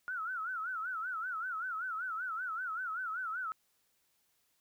sine tone with vibrato, 1396.9 Hz, F6, in tune, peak -35 dBFS, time 0.08-3.52 s, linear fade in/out 0 ms, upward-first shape sine, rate 5.2 Hz, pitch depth 160 cents each way, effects white hiss -75 dBFS RMS until 4.6 s

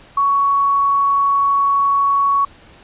sine tone with quantisation, 1117 Hz, C#6, 13 cents sharp, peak -12 dBFS, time 0.17-2.45 s, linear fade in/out 5 ms, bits 7, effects pink hiss -45 dBFS RMS until 2.83 s + resampled to 8000 Hz

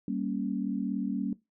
sine chord, G diminished, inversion none, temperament equal, 196 / 233.1 / 277.2 Hz, G3 / Bb3 / Db4, 0 / 0 / 0 cents, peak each -33 dBFS, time 0.08-1.33 s, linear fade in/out 2 ms, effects noise-tail reverb RT60 0.2 s tail -19 dB re dry

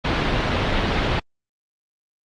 pink low-pass noise, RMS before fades -21 dBFS, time 0.04-1.2 s, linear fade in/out 10 ms, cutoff 3900 Hz, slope 24 dB/octave, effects Opus 24 kbps

